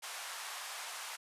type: band-pass noise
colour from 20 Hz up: pink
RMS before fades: -44 dBFS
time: 0.02-1.17 s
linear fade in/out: 20 ms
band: 770 to 12000 Hz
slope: 24 dB/octave
effects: resampled to 32000 Hz